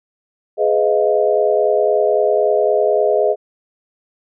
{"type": "chord", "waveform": "sine", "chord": "F half-diminished seventh", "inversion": "first", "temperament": "just", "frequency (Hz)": [419.1, 502.9, 628.6, 698.5], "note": ["Ab4", "Cb5", "Eb5", "F5"], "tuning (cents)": [16, 31, 18, 0], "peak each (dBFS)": [-16, -19, -16, -22], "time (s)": [0.57, 3.36], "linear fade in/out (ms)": 50, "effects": []}